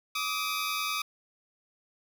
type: tone pair together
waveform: 15% pulse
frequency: 1169.9 / 1260 Hz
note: D6 / D#6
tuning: -7 / +21 cents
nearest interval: minor second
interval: 128 cents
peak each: -26 dBFS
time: 0.15-1.02 s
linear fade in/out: 5 ms
effects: none